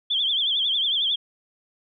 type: tone with vibrato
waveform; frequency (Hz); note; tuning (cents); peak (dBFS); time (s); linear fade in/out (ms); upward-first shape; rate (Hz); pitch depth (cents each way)
sine; 3322; G#7; 0; -20; 0.1-1.16; 10; triangle; 11; 140
effects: none